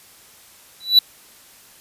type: tone with exponential growth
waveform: triangle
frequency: 3951 Hz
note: B7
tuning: in tune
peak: -3 dBFS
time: 0.8-0.99 s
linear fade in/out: 5 ms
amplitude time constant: 40 ms
effects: white hiss -48 dBFS RMS until 1.8 s + resampled to 32000 Hz